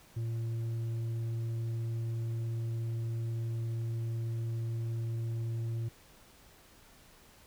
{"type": "tone with tanh clipping", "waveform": "sine", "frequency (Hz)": 114.7, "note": "A#2", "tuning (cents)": -28, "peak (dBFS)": -33, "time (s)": [0.16, 5.89], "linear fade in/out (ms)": 10, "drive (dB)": 5, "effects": ["pink hiss -59 dBFS RMS until 7.46 s"]}